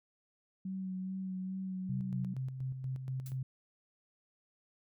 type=tone with vibrato; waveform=sine; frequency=188 Hz; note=F#3; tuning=28 cents sharp; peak=-36 dBFS; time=0.65-2.34 s; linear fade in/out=5 ms; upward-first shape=sine; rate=2.4 Hz; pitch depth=20 cents each way
type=tone with tremolo; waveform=sine; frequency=130.81 Hz; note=C3; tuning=in tune; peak=-34 dBFS; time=1.89-3.43 s; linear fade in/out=5 ms; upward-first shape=square; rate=4.2 Hz; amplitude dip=50%
type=noise with exponential decay; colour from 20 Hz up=blue; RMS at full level=-46 dBFS; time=3.26-3.38 s; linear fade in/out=1 ms; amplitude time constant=25 ms
effects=none